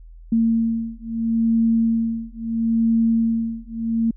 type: beating tone pair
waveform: sine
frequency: 227.2 / 227.95 Hz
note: A#3 / A#3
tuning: -44 / -39 cents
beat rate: 0.75 Hz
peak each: -20 dBFS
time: 0.32-4.11 s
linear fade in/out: 5 ms
effects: added 41 Hz sine -39 dBFS peak until 4.16 s